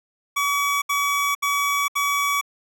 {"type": "tone bursts", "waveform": "25% pulse", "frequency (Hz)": 1137, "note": "C#6", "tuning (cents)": 44, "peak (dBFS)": -16, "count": 4, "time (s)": [0.36, 2.413], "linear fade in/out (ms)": 10, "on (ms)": 460, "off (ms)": 71, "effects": []}